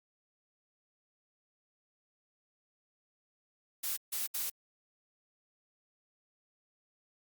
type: noise bursts at uneven times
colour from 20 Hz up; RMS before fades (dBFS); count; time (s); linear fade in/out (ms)
blue; -35; 3; 3.83-3.97 / 4.12-4.27 / 4.34-4.5; 10
effects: Opus 48 kbps